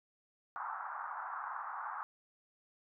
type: band-pass noise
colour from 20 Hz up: white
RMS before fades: -42 dBFS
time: 0.56-2.03 s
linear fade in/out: 0 ms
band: 800 to 1400 Hz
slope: 48 dB/octave
effects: none